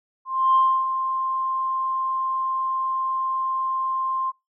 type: tone with ADSR envelope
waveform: sine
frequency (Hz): 1052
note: C6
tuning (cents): +9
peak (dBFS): -13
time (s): 0.25-4.32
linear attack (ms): 300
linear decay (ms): 300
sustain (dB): -9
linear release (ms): 30
effects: noise-tail reverb RT60 0.2 s tail -22 dB re dry + tanh soft clip ceiling -9 dBFS